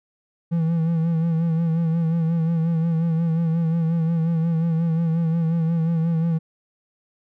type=tone with vibrato; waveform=triangle; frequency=164.81 Hz; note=E3; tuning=in tune; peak=-16 dBFS; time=0.51-6.39 s; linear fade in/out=20 ms; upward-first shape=sine; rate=5.6 Hz; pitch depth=48 cents each way; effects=none